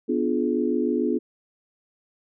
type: chord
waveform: sine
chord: B diminished seventh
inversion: none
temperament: equal with one note detuned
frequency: 246.9 / 293.7 / 349.2 / 424.5 Hz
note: B3 / D4 / F4 / Ab4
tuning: 0 / 0 / 0 / +38 cents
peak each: -25 / -27 / -26 / -27 dBFS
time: 0.08-1.19 s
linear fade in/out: 20 ms
effects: none